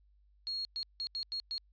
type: tone bursts at uneven times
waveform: sine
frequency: 4293 Hz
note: C8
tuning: 44 cents sharp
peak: -34 dBFS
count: 6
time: 0.47-0.65 / 0.76-0.83 / 1-1.07 / 1.15-1.23 / 1.32-1.4 / 1.51-1.58 s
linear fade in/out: 0 ms
effects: added 50 Hz sine -63 dBFS peak until 1.72 s + resampled to 11025 Hz